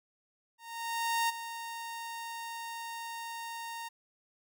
sawtooth tone with ADSR envelope, 924 Hz, A#5, 16 cents flat, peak -23 dBFS, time 0.58-3.89 s, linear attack 710 ms, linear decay 18 ms, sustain -12 dB, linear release 15 ms, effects none

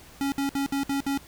square tone bursts, 277.5 Hz, C#4, 2 cents sharp, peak -25 dBFS, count 6, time 0.21-1.175 s, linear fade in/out 0 ms, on 110 ms, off 61 ms, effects added 60 Hz sine -59 dBFS peak until 1.27 s + pink hiss -50 dBFS RMS until 1.27 s

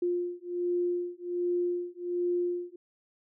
sine beating tone pair, 351.9 / 353.2 Hz, F4 / F4, +13 / +20 cents, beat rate 1.3 Hz, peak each -31 dBFS, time 0.02-2.76 s, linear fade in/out 5 ms, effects none

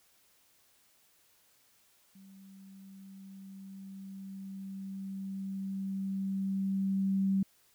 sine tone with level ramp, 193.7 Hz, G3, 20 cents flat, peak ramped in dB -52 to -25 dBFS, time 2.15-7.43 s, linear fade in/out 5 ms, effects white hiss -67 dBFS RMS until 7.74 s

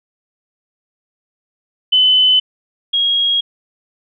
sine tone pair in turn, 3024 / 3285 Hz, F#7 / G#7, +37 / -20 cents, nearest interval minor second, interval 143 cents, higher second, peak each -8 / -12 dBFS, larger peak first, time 1.92-2.4 / 2.93-3.41 s, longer neither, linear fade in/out 10 ms, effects none

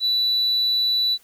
sine tone, 3960 Hz, B7, 4 cents sharp, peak -16 dBFS, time 0-1.18 s, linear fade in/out 50 ms, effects tanh soft clip ceiling -15 dBFS + white hiss -56 dBFS RMS until 1.23 s

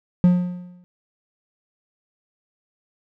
triangle tone with exponential decay, 178.5 Hz, F3, 38 cents sharp, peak -7 dBFS, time 0.24-0.84 s, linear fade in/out 0 ms, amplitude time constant 130 ms, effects none

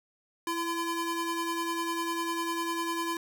35% pulse ring-modulated tone, 678 Hz, E5, 49 cents sharp, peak -25 dBFS, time 0.47-3.17 s, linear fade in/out 2 ms, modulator 344 Hz, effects none

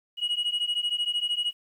sine beating tone pair, 2897 / 2910 Hz, F#7 / F#7, -37 / -29 cents, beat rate 13 Hz, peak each -26 dBFS, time 0.17-1.53 s, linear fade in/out 50 ms, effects tanh soft clip ceiling -22 dBFS + 10-bit

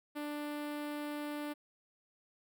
sawtooth tone with notch filter, 295 Hz, D4, 8 cents sharp, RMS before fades -40 dBFS, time 0.15-1.54 s, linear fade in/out 20 ms, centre 6300 Hz, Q 0.98, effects none

